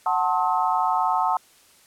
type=chord; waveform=sine; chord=F# diminished seventh; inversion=none; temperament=just; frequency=740 / 888 / 1065.6 / 1278.7 Hz; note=F#5 / A5 / C6 / Eb6; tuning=0 / +16 / +31 / +47 cents; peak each=-24 / -23 / -26 / -27 dBFS; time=0.06-1.37 s; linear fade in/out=2 ms; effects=white hiss -55 dBFS RMS until 1.86 s + low-pass 12000 Hz 12 dB/octave